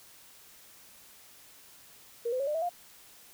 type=tone with pitch steps; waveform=sine; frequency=470.2 / 509.8 / 552.7 / 599.3 / 649.8 / 704.5 Hz; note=A#4 / C5 / C#5 / D5 / E5 / F5; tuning=+15 / -45 / -5 / +35 / -25 / +15 cents; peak=-28 dBFS; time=2.25-2.694 s; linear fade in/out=10 ms; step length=74 ms; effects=white hiss -55 dBFS RMS until 3.33 s